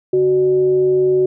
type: tone with frequency modulation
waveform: sine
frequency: 372.2 Hz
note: F#4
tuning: 10 cents sharp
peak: -11 dBFS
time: 0.13-1.26 s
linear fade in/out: 5 ms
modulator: 230 Hz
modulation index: 0.27
effects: none